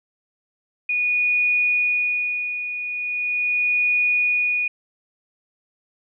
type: tone with tremolo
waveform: sine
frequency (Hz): 2460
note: D#7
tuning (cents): -20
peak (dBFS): -16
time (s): 0.89-4.68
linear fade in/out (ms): 5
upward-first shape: sine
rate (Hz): 0.4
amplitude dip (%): 65
effects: none